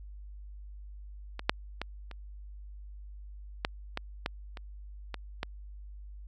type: clicks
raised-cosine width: 0.3 ms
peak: -21 / -6 / -17 / -28 / -11 / -16 / -14 / -26 / -20 / -16 dBFS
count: 10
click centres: 1.394 / 1.495 / 1.816 / 2.113 / 3.649 / 3.974 / 4.261 / 4.572 / 5.143 / 5.431 s
effects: added 50 Hz sine -43 dBFS peak until 6.27 s